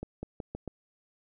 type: accelerating click train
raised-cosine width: 2 ms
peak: -23 dBFS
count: 5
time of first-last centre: 0.03-0.677 s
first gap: 200 ms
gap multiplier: 0.86
effects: none